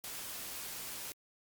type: noise with amplitude modulation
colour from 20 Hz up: white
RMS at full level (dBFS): -42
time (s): 0.04-1.12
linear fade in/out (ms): 0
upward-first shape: sine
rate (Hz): 232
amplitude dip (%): 25
effects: Opus 48 kbps